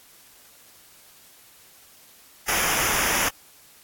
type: noise with comb filter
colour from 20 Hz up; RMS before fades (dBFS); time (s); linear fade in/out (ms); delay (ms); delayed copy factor
pink; -23; 2.48-3.29; 5; 0.24; -0.75
effects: white hiss -52 dBFS RMS until 3.83 s + AAC 64 kbps